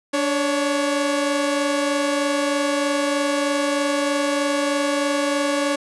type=tone pair together; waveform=sawtooth; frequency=290.2 / 557.2 Hz; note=D4 / C#5; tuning=-21 / +9 cents; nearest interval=major seventh; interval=1130 cents; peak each=-18 dBFS; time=0.13-5.76 s; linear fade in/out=10 ms; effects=resampled to 24000 Hz